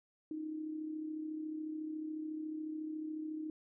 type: tone with amplitude modulation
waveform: sine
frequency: 310.9 Hz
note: D#4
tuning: 1 cent flat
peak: -36 dBFS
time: 0.31-3.5 s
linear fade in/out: 2 ms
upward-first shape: sine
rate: 34 Hz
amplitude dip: 50%
effects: none